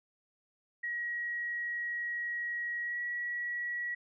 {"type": "tone with pitch glide", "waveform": "sine", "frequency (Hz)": [1904, 1926.1], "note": ["A#6", "B6"], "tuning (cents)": [36, -44], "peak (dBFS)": -33, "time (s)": [0.83, 3.95], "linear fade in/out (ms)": 10, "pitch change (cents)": 20, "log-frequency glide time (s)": [2.83, 2.99], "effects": []}